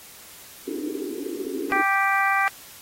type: band-pass noise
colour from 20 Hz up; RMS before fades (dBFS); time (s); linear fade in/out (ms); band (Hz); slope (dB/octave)
white; -30; 0.67-1.82; 10; 260 to 440; 96
type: harmonic tone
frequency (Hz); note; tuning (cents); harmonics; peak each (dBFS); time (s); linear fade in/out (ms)
392; G4; 0; 2 / 3 / 4 / 5 / 6; -24 / -24 / -25 / -25 / -28; 1.72-2.48; 0
effects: white hiss -45 dBFS RMS until 2.81 s + AAC 48 kbps